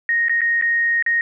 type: tone with dropouts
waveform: sine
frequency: 1864.7 Hz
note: A#6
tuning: in tune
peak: -15 dBFS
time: 0.09-1.21 s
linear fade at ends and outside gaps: 1 ms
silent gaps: 0.284-0.295 / 0.408-0.416 / 0.613-0.623 / 1.025-1.063 s
effects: none